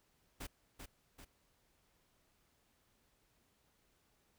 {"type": "noise with echo", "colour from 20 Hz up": "pink", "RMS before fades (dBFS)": -45, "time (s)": [0.4, 0.47], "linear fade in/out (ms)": 10, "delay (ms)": 390, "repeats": 2, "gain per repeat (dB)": -5, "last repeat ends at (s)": 1.25, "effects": ["pink hiss -75 dBFS RMS until 4.38 s"]}